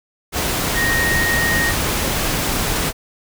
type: tone in noise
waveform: sine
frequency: 1864.7 Hz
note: A#6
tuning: in tune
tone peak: -17 dBFS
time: 0.74-1.74 s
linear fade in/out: 50 ms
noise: pink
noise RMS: -20 dBFS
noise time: 0.32-2.93 s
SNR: 0 dB
effects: none